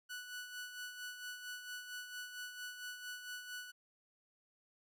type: tone with tremolo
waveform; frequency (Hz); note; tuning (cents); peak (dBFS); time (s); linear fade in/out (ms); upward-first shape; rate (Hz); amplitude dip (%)
sawtooth; 1480; F#6; 0; -39; 0.09-3.72; 20; sine; 4.4; 55
effects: none